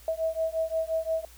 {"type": "beating tone pair", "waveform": "sine", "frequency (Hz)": [644, 649.7], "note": ["E5", "E5"], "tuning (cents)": [-41, -25], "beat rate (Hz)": 5.7, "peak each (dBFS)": -29, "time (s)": [0.08, 1.25], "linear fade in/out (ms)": 2, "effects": ["added 60 Hz sine -51 dBFS peak until 1.37 s", "white hiss -54 dBFS RMS until 1.37 s"]}